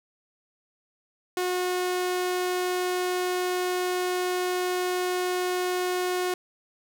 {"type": "tone", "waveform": "sawtooth", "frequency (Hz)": 362.7, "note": "F#4", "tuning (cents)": -34, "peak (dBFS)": -21, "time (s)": [1.37, 6.34], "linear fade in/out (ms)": 2, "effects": []}